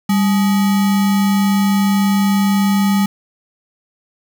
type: tone with sample-and-hold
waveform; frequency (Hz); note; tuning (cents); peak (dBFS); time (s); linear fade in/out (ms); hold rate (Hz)
sine; 198.2; G3; +19; -11; 0.09-3.06; 5; 1050
effects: none